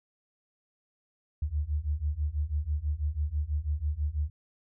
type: beating tone pair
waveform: sine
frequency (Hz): 71.6 / 77.7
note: D2 / D#2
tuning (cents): -43 / -2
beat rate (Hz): 6.1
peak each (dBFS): -31 / -30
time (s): 1.42-4.3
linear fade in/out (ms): 5
effects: none